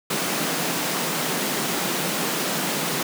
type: high-pass noise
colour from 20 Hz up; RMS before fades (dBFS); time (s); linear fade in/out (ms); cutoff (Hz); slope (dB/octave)
pink; -25; 0.1-3.03; 5; 150; 48
effects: none